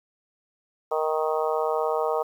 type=harmonic tone; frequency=156.3 Hz; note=D#3; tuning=8 cents sharp; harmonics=3 / 4 / 5 / 6 / 7 / 8; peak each=-26 / -28 / -30 / -32 / -33 / -34 dBFS; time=0.91-2.23 s; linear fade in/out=10 ms; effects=9-bit